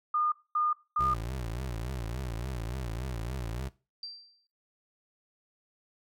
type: tone bursts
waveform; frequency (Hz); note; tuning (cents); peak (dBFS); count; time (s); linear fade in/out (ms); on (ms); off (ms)
sine; 1217; D#6; -39; -25; 3; 0.14-1.14; 5; 180; 230
type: tone with vibrato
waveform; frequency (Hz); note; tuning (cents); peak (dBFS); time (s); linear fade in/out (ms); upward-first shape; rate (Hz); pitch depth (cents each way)
25% pulse; 60.5; B1; -35; -30; 0.99-3.69; 10; triangle; 3.5; 210
type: tone with exponential decay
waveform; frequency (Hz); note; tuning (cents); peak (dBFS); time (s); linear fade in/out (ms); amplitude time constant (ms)
sine; 4700; D8; +1; -35; 4.03-4.47; 2; 95
effects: noise-tail reverb RT60 0.3 s tail -19 dB re dry